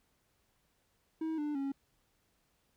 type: tone with pitch steps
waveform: triangle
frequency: 319.7 / 296.6 / 275.1 Hz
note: D#4 / D4 / C#4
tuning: +47 / +17 / -13 cents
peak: -31 dBFS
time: 1.21-1.72 s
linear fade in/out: 5 ms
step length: 170 ms
effects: pink hiss -75 dBFS RMS until 2.76 s